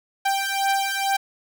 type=beating tone pair; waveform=sawtooth; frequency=784 / 786.2 Hz; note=G5 / G5; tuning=0 / +5 cents; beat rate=2.2 Hz; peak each=-20 dBFS; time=0.25-1.17 s; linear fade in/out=10 ms; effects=none